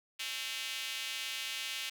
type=tone with high-pass filter; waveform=square; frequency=121 Hz; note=B2; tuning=35 cents flat; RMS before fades=-39 dBFS; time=0.19-1.9 s; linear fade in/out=10 ms; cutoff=2800 Hz; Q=2.2; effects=none